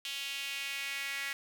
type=tone with high-pass filter sweep; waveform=sawtooth; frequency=277.2 Hz; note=C#4; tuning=in tune; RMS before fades=-38 dBFS; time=0.05-1.33 s; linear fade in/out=2 ms; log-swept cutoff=3000 to 2000 Hz; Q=3.2; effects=none